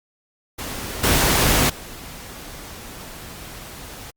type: noise with level steps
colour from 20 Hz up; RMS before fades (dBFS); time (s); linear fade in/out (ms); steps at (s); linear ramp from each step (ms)
pink; -30 / -17 / -37; 0.58-4.11; 10; 1.03 / 1.69; 10
effects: Opus 48 kbps